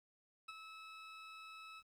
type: tone with ADSR envelope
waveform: 20% pulse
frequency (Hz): 1300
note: E6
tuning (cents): -24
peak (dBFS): -39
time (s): 0.48-1.83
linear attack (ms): 10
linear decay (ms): 26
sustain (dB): -7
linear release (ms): 49
effects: low-pass 6000 Hz 12 dB/octave + 12-bit